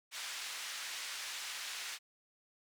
pink band-pass noise, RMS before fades -43 dBFS, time 0.11-1.99 s, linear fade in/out 50 ms, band 1800 to 7700 Hz, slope 12 dB/octave, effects none

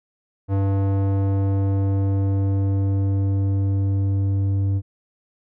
square tone with low-pass filter sweep, 98 Hz, G2, in tune, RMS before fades -20 dBFS, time 0.48-4.82 s, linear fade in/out 50 ms, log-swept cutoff 790 to 230 Hz, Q 0.71, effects none

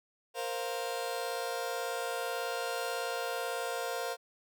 sawtooth chord, Bb suspended second, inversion none, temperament just, 466.2 / 524.4 / 699.2 Hz, Bb4 / C5 / F5, 0 / +4 / +2 cents, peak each -34 dBFS, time 0.34-4.17 s, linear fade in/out 50 ms, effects none

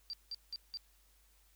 sine tone bursts, 4700 Hz, D8, 1 cent sharp, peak -39 dBFS, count 4, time 0.1-0.772 s, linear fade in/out 0 ms, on 33 ms, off 180 ms, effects added 50 Hz sine -67 dBFS peak until 1.55 s + white hiss -70 dBFS RMS until 1.55 s

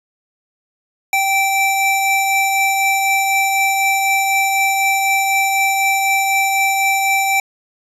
square tone pair together, 779 / 2333 Hz, G5 / D7, -11 / -12 cents, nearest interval octave + perfect fifth, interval 1899 cents, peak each -17 dBFS, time 1.13-7.4 s, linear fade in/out 2 ms, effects resampled to 32000 Hz

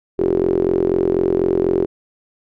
sawtooth tone with band-pass filter, 44.08 Hz, F1, 17 cents sharp, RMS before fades -17 dBFS, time 0.18-1.86 s, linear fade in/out 20 ms, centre 380 Hz, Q 9.3, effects none

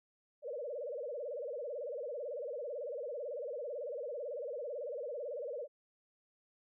sine tone with vibrato, 531 Hz, C5, 25 cents sharp, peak -38 dBFS, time 0.42-5.68 s, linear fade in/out 50 ms, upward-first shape sine, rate 18 Hz, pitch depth 230 cents each way, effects none

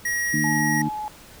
square tone, 1900 Hz, A#6, 33 cents sharp, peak -23 dBFS, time 0.05-0.82 s, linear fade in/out 5 ms
harmonic tone, 75.8 Hz, D#2, 45 cents flat, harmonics 2 / 3 / 4, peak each -26 / -26 / -26 dBFS, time 0.33-0.89 s, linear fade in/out 10 ms
sine tone with vibrato, 851 Hz, G#5, 42 cents sharp, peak -27 dBFS, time 0.44-1.08 s, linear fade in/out 0 ms, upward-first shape square, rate 19 Hz, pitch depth 10 cents each way
effects pink hiss -46 dBFS RMS until 1.4 s

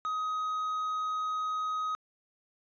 triangle tone, 1259 Hz, D#6, 20 cents sharp, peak -28 dBFS, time 0.05-1.95 s, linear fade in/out 0 ms, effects resampled to 16000 Hz

